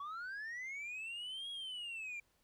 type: linear two-way sweep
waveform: sine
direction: up then down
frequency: 1108.7 to 3322 to 2349 Hz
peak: -39 dBFS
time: 0-2.2 s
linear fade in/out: 5 ms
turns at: 1.5 s
effects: tanh soft clip ceiling -41 dBFS + pink hiss -75 dBFS RMS until 2.43 s